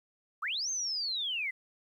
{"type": "linear two-way sweep", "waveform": "sine", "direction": "up then down", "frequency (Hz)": [1046.5, 6410, 1967], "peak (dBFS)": -31, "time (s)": [0.42, 1.51], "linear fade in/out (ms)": 10, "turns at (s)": 0.7, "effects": ["11-bit"]}